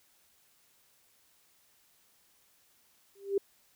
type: tone with exponential growth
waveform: sine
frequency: 396.4 Hz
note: G4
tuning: 19 cents sharp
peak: -22 dBFS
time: 3.15-3.38 s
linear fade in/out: 5 ms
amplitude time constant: 50 ms
effects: white hiss -67 dBFS RMS until 3.75 s